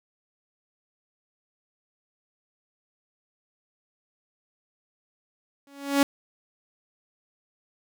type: tone with exponential growth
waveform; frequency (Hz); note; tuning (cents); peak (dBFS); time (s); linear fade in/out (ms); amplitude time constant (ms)
sawtooth; 280; C#4; +18; -11; 5.67-6.03; 2; 78
effects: none